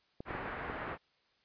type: clicks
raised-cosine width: 2 ms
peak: -28 dBFS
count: 4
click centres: 0.205 / 0.308 / 0.351 / 0.699 s
type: low-pass noise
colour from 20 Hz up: white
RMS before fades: -41 dBFS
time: 0.25-0.98 s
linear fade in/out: 50 ms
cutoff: 1800 Hz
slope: 24 dB/octave
effects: white hiss -72 dBFS RMS until 1.44 s + resampled to 11025 Hz